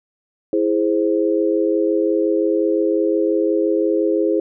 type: chord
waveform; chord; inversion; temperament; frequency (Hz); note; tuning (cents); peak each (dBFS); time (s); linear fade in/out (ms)
sine; E augmented; none; equal; 329.6 / 415.3 / 523.3; E4 / G#4 / B#4; 0 / 0 / 0; -18 / -19 / -21; 0.53-4.4; 2
effects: none